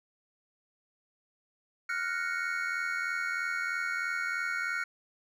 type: chord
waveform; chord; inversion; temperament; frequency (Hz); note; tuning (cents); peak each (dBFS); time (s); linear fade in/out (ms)
triangle; Gb major seventh; third; equal; 1396.9 / 1480 / 1864.7 / 2217; F6 / Gb6 / Bb6 / Db7; 0 / 0 / 0 / 0; -32 / -34 / -38 / -35; 1.89-4.84; 5
effects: none